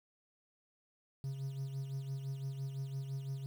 triangle tone with tremolo, 135.8 Hz, C#3, 35 cents flat, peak -33 dBFS, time 1.24-3.46 s, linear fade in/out 0 ms, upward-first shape sine, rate 5.9 Hz, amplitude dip 55%, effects tanh soft clip ceiling -29 dBFS + 10-bit

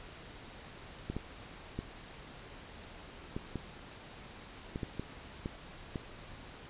clicks, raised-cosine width 3 ms, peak -23 dBFS, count 10, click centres 1.1 / 1.166 / 1.79 / 3.365 / 3.557 / 4.759 / 4.832 / 4.996 / 5.459 / 5.958 s, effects pink hiss -50 dBFS RMS until 6.69 s + resampled to 8000 Hz

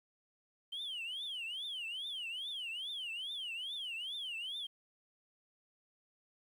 sine tone with vibrato, 3084 Hz, G7, 29 cents flat, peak -37 dBFS, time 0.72-4.67 s, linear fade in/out 10 ms, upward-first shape triangle, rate 2.4 Hz, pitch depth 290 cents each way, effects tanh soft clip ceiling -37 dBFS + 11-bit

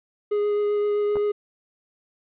triangle tone with vibrato, 414.3 Hz, G#4, 4 cents flat, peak -18 dBFS, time 0.31-1.32 s, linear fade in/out 10 ms, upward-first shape triangle, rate 7.7 Hz, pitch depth 11 cents each way
clicks, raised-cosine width 1 ms, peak -20 dBFS, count 2, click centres 1.157 / 1.169 s
effects resampled to 8000 Hz + 10-bit

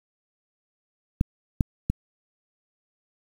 clicks, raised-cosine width 5 ms, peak -7 / -7 / -10 dBFS, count 3, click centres 1.211 / 1.608 / 1.9 s, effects 7-bit

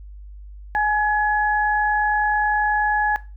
sine tone pair together, 841 / 1691.3 Hz, G#5 / G#6, +22 / +31 cents, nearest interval octave, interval 1209 cents, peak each -19 / -21 dBFS, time 0.75-3.16 s, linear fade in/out 0 ms, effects noise-tail reverb RT60 0.3 s tail -18 dB re dry + added 50 Hz sine -36 dBFS peak until 3.36 s

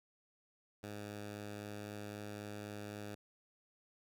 10% pulse tone, 103.83 Hz, G#2, in tune, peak -36 dBFS, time 0.83-3.15 s, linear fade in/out 5 ms, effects none

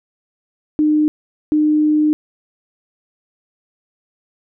sine tone bursts at uneven times, 303.8 Hz, D#4, 41 cents flat, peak -11 dBFS, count 2, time 0.79-1.08 / 1.52-2.13 s, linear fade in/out 0 ms, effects none

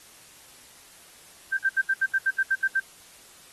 sine tone bursts, 1568 Hz, G6, in tune, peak -19 dBFS, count 11, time 1.52-2.801 s, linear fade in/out 10 ms, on 51 ms, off 72 ms, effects white hiss -51 dBFS RMS until 3.52 s + AAC 32 kbps

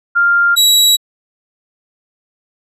sine / sawtooth tone pair in turn, 1396.9 / 3890 Hz, F6 / B7, 0 / -27 cents, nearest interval octave + tritone, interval 1773 cents, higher second, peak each -8 / -4 dBFS, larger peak second, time 0.15-0.56 / 0.56-0.97 s, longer neither, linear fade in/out 20 ms, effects resampled to 32000 Hz

